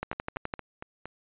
two click trains, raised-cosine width 0.5 ms, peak -23 / -16 dBFS, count 5 / 7, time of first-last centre 0.13-1.056 / 0.03-0.538 s, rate 4.32 / 11.8 Hz, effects resampled to 8000 Hz

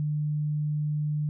sine tone, 150 Hz, D3, 37 cents sharp, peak -25 dBFS, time 0-1.29 s, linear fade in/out 0 ms, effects none

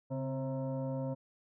sine tone with frequency modulation, 136.7 Hz, C#3, 24 cents flat, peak -33 dBFS, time 0.1-1.15 s, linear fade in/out 20 ms, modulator 398 Hz, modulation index 1.2, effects none

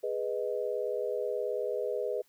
sine chord, G# minor, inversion none, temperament equal, 415.3 / 493.9 / 622.3 Hz, G#4 / B4 / D#5, 0 / 0 / 0 cents, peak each -34 / -33 / -36 dBFS, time 0.03-2.22 s, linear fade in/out 10 ms, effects white hiss -68 dBFS RMS until 2.28 s

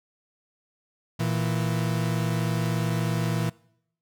40% pulse tone pair together, 116.6 / 164.9 Hz, A#2 / E3, +1 / +1 cents, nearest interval tritone, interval 600 cents, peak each -26 dBFS, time 1.19-3.5 s, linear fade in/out 10 ms, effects noise-tail reverb RT60 0.7 s tail -23 dB re dry

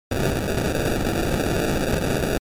blue noise with sample-and-hold, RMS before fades -22 dBFS, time 0.11-2.38 s, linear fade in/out 5 ms, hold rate 1050 Hz, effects MP3 64 kbps

